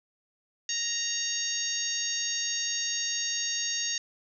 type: harmonic tone with a mistuned harmonic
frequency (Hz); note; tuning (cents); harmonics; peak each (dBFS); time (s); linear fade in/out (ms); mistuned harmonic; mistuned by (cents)
932.3; A#5; 0; 2 / 3 / 4 / 5 / 6 / 7; -38 / -38 / -36 / -36 / -35 / -32; 0.69-3.98; 2; 5; -26
effects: none